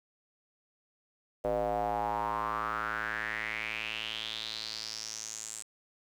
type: tone with band-pass filter sweep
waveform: square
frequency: 55 Hz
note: A1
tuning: in tune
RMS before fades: -35 dBFS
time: 1.44-5.63 s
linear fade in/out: 10 ms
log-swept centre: 570 to 8000 Hz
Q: 5.4
effects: 10-bit